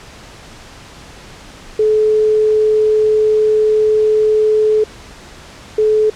sine tone pair in turn, 430.1 / 430.1 Hz, A4 / A4, -39 / -39 cents, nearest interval unison, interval 0 cents, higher neither, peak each -9 / -9 dBFS, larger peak neither, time 1.79-4.84 / 5.78-6.1 s, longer first, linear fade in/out 5 ms, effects pink hiss -37 dBFS RMS until 6.15 s + low-pass 7000 Hz 12 dB/octave

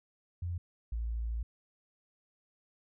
sine tone pair in turn, 87.31 / 56.78 Hz, F2 / A#1, 0 / -45 cents, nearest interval perfect fifth, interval 745 cents, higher first, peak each -33 / -32 dBFS, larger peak second, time 0.42-0.58 / 0.92-1.43 s, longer second, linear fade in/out 5 ms, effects none

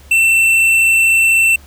triangle tone with tanh clipping, 2686 Hz, E7, 32 cents sharp, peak -10 dBFS, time 0.11-1.56 s, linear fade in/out 5 ms, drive 15 dB, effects added 71 Hz sine -39 dBFS peak until 1.66 s + pink hiss -45 dBFS RMS until 1.66 s

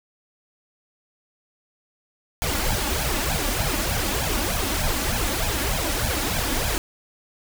pink noise with flanger, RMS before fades -24 dBFS, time 2.42-6.78 s, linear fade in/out 0 ms, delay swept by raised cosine 1.2 to 3.6 ms, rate 3.3 Hz, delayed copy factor +0.85, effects none

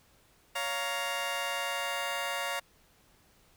15% pulse chord, Bb minor, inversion first, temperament just, 559.4 / 699.2 / 932.3 Hz, Db5 / F5 / Bb5, +16 / +2 / 0 cents, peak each -30 dBFS, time 0.55-2.6 s, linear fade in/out 10 ms, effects pink hiss -64 dBFS RMS until 3.56 s

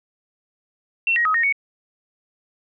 sine tone with pitch steps, 2710 / 1889 / 1266 / 1854 / 2226 Hz, E7 / A#6 / D#6 / A#6 / C#7, +47 / +22 / +30 / -10 / +7 cents, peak -16 dBFS, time 1.07-1.525 s, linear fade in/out 2 ms, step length 91 ms, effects none

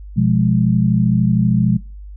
sine chord, F diminished, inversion second, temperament equal, 123.47 / 174.61 / 207.7 Hz, Cb3 / F3 / Ab3, 0 / 0 / 0 cents, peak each -16 dBFS, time 0.16-1.78 s, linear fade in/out 20 ms, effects noise-tail reverb RT60 0.3 s tail -21 dB re dry + added 50 Hz sine -31 dBFS peak until 2.16 s

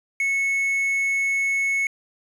triangle tone with quantisation, 2200 Hz, C#7, 14 cents flat, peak -18 dBFS, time 0.2-1.87 s, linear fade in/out 2 ms, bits 7, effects resampled to 32000 Hz

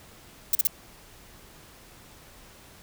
violet noise bursts, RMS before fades -21 dBFS, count 3, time 0.53-0.671 s, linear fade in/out 2 ms, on 21 ms, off 39 ms, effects pink hiss -51 dBFS RMS until 2.82 s

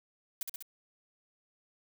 blue noise with echo, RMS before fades -35 dBFS, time 0.41-0.43 s, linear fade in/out 2 ms, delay 65 ms, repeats 3, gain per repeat -3 dB, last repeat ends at 0.625 s, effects none

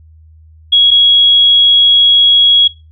sine tone pair in turn, 3322 / 3322 Hz, G#7 / G#7, 0 / 0 cents, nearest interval unison, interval 0 cents, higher neither, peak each -4 dBFS, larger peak neither, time 0.72-0.91 / 0.91-2.68 s, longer second, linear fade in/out 10 ms, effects noise-tail reverb RT60 0.3 s tail -21 dB re dry + added 79 Hz sine -38 dBFS peak until 2.91 s

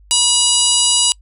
harmonic tone, 968 Hz, B5, 35 cents flat, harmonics 1 / 3 / 4 / 5 / 6 / 7 / 8 / 9 / 10, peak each -28 / -17 / -20 / -20 / -25 / -24 / -17 / -28 / -19 dBFS, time 0.11-1.12 s, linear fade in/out 0 ms, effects noise-tail reverb RT60 0.1 s tail -26 dB re dry + added 50 Hz sine -43 dBFS peak until 1.21 s

